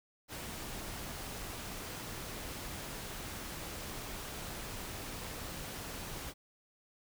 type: noise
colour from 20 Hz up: pink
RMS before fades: -43 dBFS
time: 0.28-6.34 s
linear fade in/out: 50 ms
effects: none